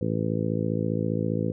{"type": "harmonic tone", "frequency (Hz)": 55, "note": "A1", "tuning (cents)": 0, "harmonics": [2, 3, 4, 5, 6, 7, 8, 9], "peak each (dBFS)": [-30, -29, -31, -33, -34, -37, -35, -33], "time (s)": [0.01, 1.52], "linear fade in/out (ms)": 5, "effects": []}